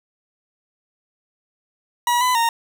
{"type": "tone with pitch steps", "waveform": "40% pulse", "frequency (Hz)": [964, 1002, 925], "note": ["B5", "B5", "A#5"], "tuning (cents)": [-42, 25, -14], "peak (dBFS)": -15, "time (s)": [2.07, 2.49], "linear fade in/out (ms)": 2, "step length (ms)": 140, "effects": []}